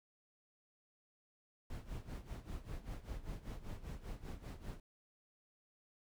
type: noise with tremolo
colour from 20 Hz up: brown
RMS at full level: -43 dBFS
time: 1.7-4.8 s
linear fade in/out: 2 ms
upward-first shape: sine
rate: 5.1 Hz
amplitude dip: 80%
effects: none